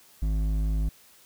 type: tone with hard clipping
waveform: sine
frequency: 52.5 Hz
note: G#1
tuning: 19 cents sharp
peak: -25 dBFS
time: 0.22-0.89 s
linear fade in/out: 5 ms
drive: 9 dB
effects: white hiss -56 dBFS RMS until 1.25 s